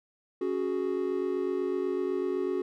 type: chord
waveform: triangle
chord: C# suspended fourth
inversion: none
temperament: equal with one note detuned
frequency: 277.2 / 370 / 418 Hz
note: C#4 / F#4 / G#4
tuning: 0 / 0 / +11 cents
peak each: -33 / -27 / -32 dBFS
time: 0.41-2.62 s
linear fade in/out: 5 ms
effects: none